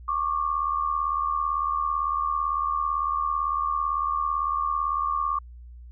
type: tone pair together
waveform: sine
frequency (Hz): 1103 / 1180.9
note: C#6 / D6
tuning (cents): -9 / +9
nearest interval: minor second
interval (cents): 118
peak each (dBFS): -26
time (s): 0.08-5.39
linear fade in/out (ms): 5
effects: added 60 Hz sine -41 dBFS peak until 5.91 s